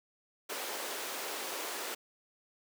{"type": "high-pass noise", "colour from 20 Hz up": "pink", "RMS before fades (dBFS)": -39, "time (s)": [0.49, 1.95], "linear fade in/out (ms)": 10, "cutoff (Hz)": 350, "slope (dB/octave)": 24, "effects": []}